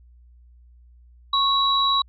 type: tone pair together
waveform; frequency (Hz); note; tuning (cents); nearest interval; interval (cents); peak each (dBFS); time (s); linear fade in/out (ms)
sine; 1100 / 3893; C#6 / B7; -14 / -26; octave + minor seventh; 2188; -20; 1.33-2.02; 5
effects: added 60 Hz sine -48 dBFS peak until 2.08 s